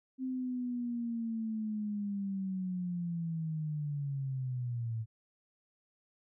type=linear sweep; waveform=sine; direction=down; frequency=261.6 to 110 Hz; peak=-33 dBFS; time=0.18-5.06 s; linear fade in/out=50 ms; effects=none